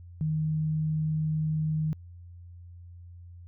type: tone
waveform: sine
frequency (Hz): 155.56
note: D#3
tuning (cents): 0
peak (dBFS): -25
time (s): 0.21-1.93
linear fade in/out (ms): 0
effects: added 87 Hz sine -44 dBFS peak until 3.47 s